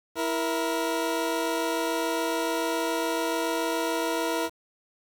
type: tone pair together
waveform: 20% pulse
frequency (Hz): 329.6 / 470.9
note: E4 / A#4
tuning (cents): 0 / +18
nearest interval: tritone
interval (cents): 618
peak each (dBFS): -23 / -24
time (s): 0.15-4.5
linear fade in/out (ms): 50
effects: 8-bit